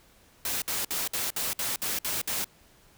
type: noise bursts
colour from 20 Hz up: white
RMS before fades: -30 dBFS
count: 9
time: 0.45-2.444 s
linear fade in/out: 2 ms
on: 170 ms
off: 58 ms
effects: pink hiss -59 dBFS RMS until 2.97 s